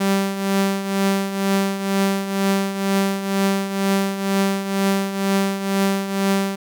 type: tone with tremolo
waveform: sawtooth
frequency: 195.7 Hz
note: G3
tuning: 3 cents flat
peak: -11 dBFS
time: 0-6.56 s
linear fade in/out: 10 ms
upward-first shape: triangle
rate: 2.1 Hz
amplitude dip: 70%
effects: none